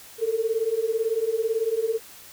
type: beating tone pair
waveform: sine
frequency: 437.3 / 455.3 Hz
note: A4 / A#4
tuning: -11 / -41 cents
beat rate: 18 Hz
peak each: -26 / -24 dBFS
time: 0.18-2 s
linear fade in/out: 50 ms
effects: white hiss -46 dBFS RMS until 2.32 s